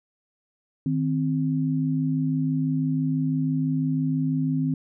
sine tone pair together, 155.55 / 261.6 Hz, D#3 / C4, 0 / 0 cents, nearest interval major sixth, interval 900 cents, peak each -24 dBFS, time 0.86-4.74 s, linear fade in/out 2 ms, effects none

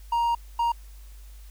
triangle tone bursts at uneven times, 938 Hz, A#5, 11 cents sharp, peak -19 dBFS, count 2, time 0.12-0.35 / 0.59-0.72 s, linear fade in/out 5 ms, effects added 50 Hz sine -42 dBFS peak until 1.5 s + white hiss -57 dBFS RMS until 1.5 s

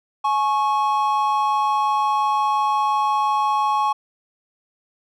triangle tone pair together, 845.7 / 1100 Hz, G#5 / C#6, +31 / -14 cents, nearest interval perfect fourth, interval 455 cents, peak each -18 dBFS, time 0.24-3.93 s, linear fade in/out 10 ms, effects none

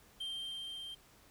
triangle tone with level ramp, 3158 Hz, G7, 12 cents sharp, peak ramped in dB -36 to -42 dBFS, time 0.2-0.95 s, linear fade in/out 10 ms, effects pink hiss -63 dBFS RMS until 1.3 s

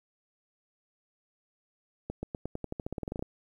accelerating click train, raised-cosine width 2 ms, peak -21 dBFS, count 17, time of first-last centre 2.1-3.225 s, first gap 130 ms, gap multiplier 0.91, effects 10-bit

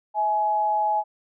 sine tone pair together, 650 / 842.5 Hz, E5 / G#5, -24 / +25 cents, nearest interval major third, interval 449 cents, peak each -29 / -20 dBFS, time 0.14-1.04 s, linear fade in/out 50 ms, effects none

